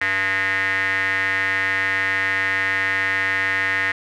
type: tone with band-pass filter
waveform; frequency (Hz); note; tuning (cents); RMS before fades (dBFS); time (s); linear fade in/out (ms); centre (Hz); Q
square; 96.6; G2; -25; -21; 0.01-3.92; 5; 1900; 8.8
effects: none